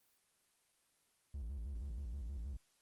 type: tone with vibrato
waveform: triangle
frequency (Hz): 62.9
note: B1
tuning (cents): +32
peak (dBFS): -39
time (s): 1.34-2.57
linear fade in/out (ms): 5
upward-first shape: square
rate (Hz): 6.3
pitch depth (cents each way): 200
effects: white hiss -75 dBFS RMS until 2.81 s + Opus 24 kbps